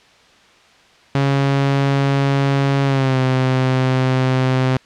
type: tone with pitch glide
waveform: sawtooth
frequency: 138.4 to 129.88 Hz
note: C#3 to C3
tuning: -2 to -12 cents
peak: -10 dBFS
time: 1.15-4.77 s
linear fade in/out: 2 ms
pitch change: -110 cents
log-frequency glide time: 2.84-3.19 s
effects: white hiss -49 dBFS RMS until 4.85 s + low-pass 4000 Hz 12 dB/octave